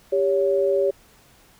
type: tone pair together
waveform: sine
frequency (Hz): 395.8 / 561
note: G4 / C#5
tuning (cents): +17 / +21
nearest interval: tritone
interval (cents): 604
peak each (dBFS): -20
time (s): 0.12-0.91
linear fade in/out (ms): 10
effects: pink hiss -54 dBFS RMS until 1.59 s